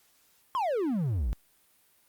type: exponential sweep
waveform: triangle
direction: down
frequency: 1099 to 47 Hz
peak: -24 dBFS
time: 0.55-1.33 s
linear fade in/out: 0 ms
effects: white hiss -65 dBFS RMS until 2.08 s + Opus 48 kbps